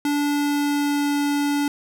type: tone with pitch glide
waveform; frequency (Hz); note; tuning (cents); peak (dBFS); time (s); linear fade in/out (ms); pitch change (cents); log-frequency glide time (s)
square; 290 to 288; D4 to D4; -22 to -34; -20; 0.05-1.68; 2; -12; 0.24-1.17
effects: 10-bit